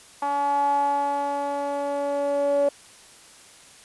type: tone with band-pass filter sweep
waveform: sawtooth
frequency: 284.1 Hz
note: C#4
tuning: 43 cents sharp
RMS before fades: -24 dBFS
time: 0.22-2.69 s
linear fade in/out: 5 ms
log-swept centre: 930 to 590 Hz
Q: 8.4
effects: white hiss -49 dBFS RMS until 3.84 s + resampled to 24000 Hz